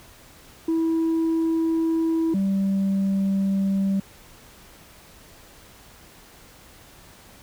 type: tone pair in turn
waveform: sine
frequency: 326.3 / 194.92 Hz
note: E4 / G3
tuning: -18 / -10 cents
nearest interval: major sixth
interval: 892 cents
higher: first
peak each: -17 dBFS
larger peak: neither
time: 0.68-2.34 / 2.34-4 s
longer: neither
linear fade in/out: 5 ms
effects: tanh soft clip ceiling -18 dBFS + pink hiss -49 dBFS RMS until 7.42 s